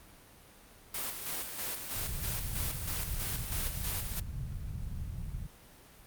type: noise with tremolo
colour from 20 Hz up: white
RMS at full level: -36 dBFS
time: 0.94-4.2 s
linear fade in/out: 5 ms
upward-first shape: square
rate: 3.1 Hz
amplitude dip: 45%
type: low-pass noise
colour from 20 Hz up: pink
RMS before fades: -38 dBFS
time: 1.95-5.47 s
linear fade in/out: 10 ms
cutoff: 150 Hz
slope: 24 dB/octave
effects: pink hiss -56 dBFS RMS until 6.06 s + Opus 32 kbps